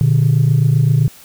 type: tone pair together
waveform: sine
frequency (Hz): 120.7 / 148.46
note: B2 / D3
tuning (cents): -39 / +19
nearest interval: major third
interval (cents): 358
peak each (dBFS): -11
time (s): 0.01-1.08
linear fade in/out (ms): 0
effects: tanh soft clip ceiling -5 dBFS + white hiss -42 dBFS RMS until 1.24 s